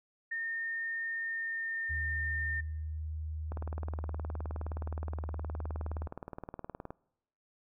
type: tone with pitch glide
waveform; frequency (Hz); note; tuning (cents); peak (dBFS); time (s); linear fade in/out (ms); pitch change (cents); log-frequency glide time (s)
sine; 1825 to 1813.4; A#6 to A#6; -37 to -48; -33; 0.31-2.61; 10; -11; 1.11-2
type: tone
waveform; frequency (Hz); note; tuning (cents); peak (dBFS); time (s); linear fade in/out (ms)
sine; 77.8; D#2; 0; -35; 1.89-6.08; 20
type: click train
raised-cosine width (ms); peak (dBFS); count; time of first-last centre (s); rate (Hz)
1; -27; 66; 3.52-6.905; 19.2
effects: noise-tail reverb RT60 0.9 s tail -25 dB re dry